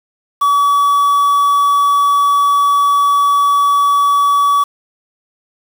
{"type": "tone with quantisation", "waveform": "triangle", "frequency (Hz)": 1140, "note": "C#6", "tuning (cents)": 48, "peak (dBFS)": -7, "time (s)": [0.41, 4.64], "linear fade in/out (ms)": 10, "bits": 5, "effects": []}